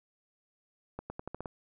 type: accelerating click train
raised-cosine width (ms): 1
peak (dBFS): -24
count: 7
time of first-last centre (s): 0.99-1.458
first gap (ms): 110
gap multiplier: 0.86
effects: none